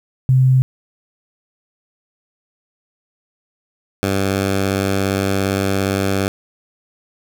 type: tone pair in turn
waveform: sine / 10% pulse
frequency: 130 / 97.39 Hz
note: C3 / G2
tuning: -11 / -11 cents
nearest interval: perfect fourth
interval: 500 cents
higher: first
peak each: -9 / -8 dBFS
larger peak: second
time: 0.29-0.62 / 4.03-6.28 s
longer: second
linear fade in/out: 0 ms
effects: 8-bit